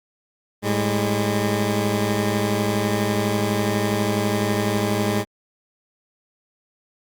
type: tone pair together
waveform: 15% pulse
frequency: 107.6 / 203.1 Hz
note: A2 / G#3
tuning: -38 / -38 cents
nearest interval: major seventh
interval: 1100 cents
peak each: -16 dBFS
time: 0.62-5.25 s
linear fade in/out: 50 ms
effects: Opus 48 kbps